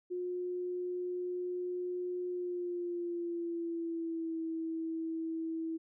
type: tone with pitch glide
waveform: sine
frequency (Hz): 359 to 325.4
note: F4 to E4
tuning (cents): +48 to -22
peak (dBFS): -34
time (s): 0.1-5.78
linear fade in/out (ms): 20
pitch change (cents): -170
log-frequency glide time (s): 2.28-4.39
effects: none